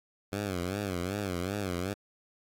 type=tone with vibrato; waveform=10% pulse; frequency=94.8 Hz; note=F#2; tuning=43 cents sharp; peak=-23 dBFS; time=0.32-1.94 s; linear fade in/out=10 ms; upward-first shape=sine; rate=2.6 Hz; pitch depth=150 cents each way; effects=AAC 64 kbps